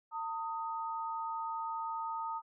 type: tone pair together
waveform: sine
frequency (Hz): 905 / 1250.4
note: A5 / D#6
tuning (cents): +48 / +8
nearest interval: tritone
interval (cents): 560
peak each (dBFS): -37 / -39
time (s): 0.11-2.42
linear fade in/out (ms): 50
effects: none